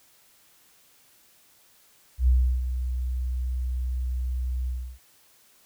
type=tone with ADSR envelope; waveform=sine; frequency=62.7 Hz; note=B1; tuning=27 cents sharp; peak=-15 dBFS; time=2.18-4.99 s; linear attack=94 ms; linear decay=340 ms; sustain=-10 dB; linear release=320 ms; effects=white hiss -59 dBFS RMS until 5.65 s